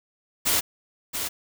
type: noise with echo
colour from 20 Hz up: white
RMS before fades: -22 dBFS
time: 0.45-0.61 s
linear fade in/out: 20 ms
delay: 680 ms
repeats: 1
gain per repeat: -7 dB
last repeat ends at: 1.29 s
effects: none